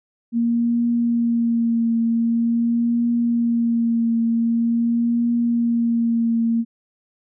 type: tone with vibrato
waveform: sine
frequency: 233.1 Hz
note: A#3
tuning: in tune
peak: -16 dBFS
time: 0.32-6.65 s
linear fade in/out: 50 ms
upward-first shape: triangle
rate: 0.45 Hz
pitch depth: 27 cents each way
effects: none